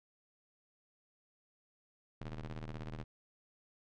sawtooth ring-modulated tone, 77.78 Hz, D#2, in tune, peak -35 dBFS, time 2.21-3.04 s, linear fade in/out 5 ms, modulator 47.1 Hz, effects low-pass 4000 Hz 12 dB/octave

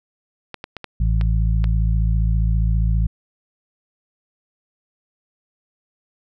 clicks, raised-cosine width 0.3 ms, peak -15 dBFS, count 6, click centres 0.543 / 0.641 / 0.767 / 0.843 / 1.212 / 1.642 s
harmonic tone, 54.9 Hz, A1, 3 cents flat, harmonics 1 / 2 / 3, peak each -16 / -22 / -26 dBFS, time 1-3.07 s, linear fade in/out 5 ms
effects none

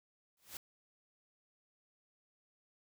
white noise with exponential growth, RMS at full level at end -42 dBFS, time 0.37-0.57 s, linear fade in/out 2 ms, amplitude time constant 43 ms, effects none

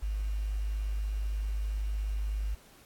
sine tone with quantisation, 51.6 Hz, G#1, 10 cents flat, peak -29 dBFS, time 0.02-2.55 s, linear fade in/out 10 ms, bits 9, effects pink hiss -58 dBFS RMS until 2.85 s + AAC 64 kbps

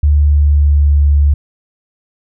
sine tone with pitch glide, 73.42 to 72.2 Hz, D2 to D2, 0 to -29 cents, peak -6 dBFS, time 0.03-1.34 s, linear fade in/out 5 ms, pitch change -29 cents, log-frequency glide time 0.14-1.08 s, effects none

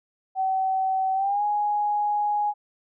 sine tone with pitch glide, 762 to 831 Hz, G5 to G#5, -49 to +1 cents, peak -21 dBFS, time 0.35-2.54 s, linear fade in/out 50 ms, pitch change +150 cents, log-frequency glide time 1.14-1.43 s, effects none

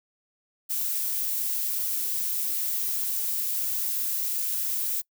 violet noise, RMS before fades -28 dBFS, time 0.69-5.02 s, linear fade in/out 20 ms, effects noise-tail reverb RT60 0.1 s tail -24 dB re dry

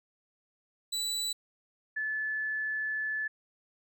30% pulse / sine tone pair in turn, 3958 / 1733.3 Hz, B7 / A6, +3 / -26 cents, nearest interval octave + major second, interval 1429 cents, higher first, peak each -28 / -30 dBFS, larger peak first, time 0.92-1.33 / 1.96-3.28 s, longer second, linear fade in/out 10 ms, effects none

